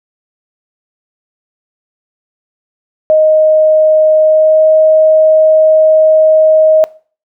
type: tone with pitch glide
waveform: sine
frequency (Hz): 623 to 627.7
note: D#5 to D#5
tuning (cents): +2 to +15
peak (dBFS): -4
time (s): 3.1-6.84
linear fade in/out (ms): 0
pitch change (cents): +13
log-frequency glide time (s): 4.21-4.67
effects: noise-tail reverb RT60 0.4 s tail -21 dB re dry